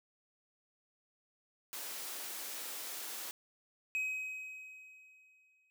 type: high-pass noise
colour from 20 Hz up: white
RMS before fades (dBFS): -43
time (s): 1.73-3.31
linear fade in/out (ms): 0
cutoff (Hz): 260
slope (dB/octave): 24
type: tone with exponential decay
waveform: triangle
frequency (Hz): 2533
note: D#7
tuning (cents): +30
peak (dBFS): -30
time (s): 3.95-5.7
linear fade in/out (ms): 0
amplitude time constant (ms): 380
effects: none